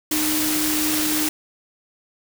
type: tone in noise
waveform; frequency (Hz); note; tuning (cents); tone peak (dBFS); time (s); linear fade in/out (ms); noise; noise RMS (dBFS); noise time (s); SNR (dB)
sine; 307.1; D#4; -23; -23; 0.11-1.29; 5; white; -23; 0.11-1.29; -3
effects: none